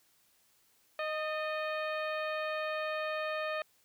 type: harmonic tone with a mistuned harmonic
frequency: 620 Hz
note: D#5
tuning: 6 cents flat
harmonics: 1 / 2 / 3 / 4 / 5 / 6 / 7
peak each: -35 / -39 / -41 / -42 / -50 / -52 / -53 dBFS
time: 0.99-3.62 s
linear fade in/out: 2 ms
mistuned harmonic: 3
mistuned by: -49 cents
effects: white hiss -69 dBFS RMS until 3.84 s